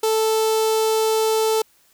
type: tone with notch filter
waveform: sawtooth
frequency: 440 Hz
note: A4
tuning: in tune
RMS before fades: -19 dBFS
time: 0.03-1.62 s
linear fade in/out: 5 ms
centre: 1900 Hz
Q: 0.99
effects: white hiss -58 dBFS RMS until 1.93 s